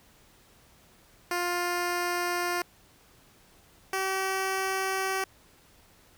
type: tone pair in turn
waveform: 10% pulse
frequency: 352 / 382.7 Hz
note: F4 / G4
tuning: +14 / -42 cents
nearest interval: minor second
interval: 144 cents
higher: second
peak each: -19 dBFS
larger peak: neither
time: 1.31-2.62 / 3.93-5.24 s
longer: neither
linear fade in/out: 2 ms
effects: pink hiss -59 dBFS RMS until 6.17 s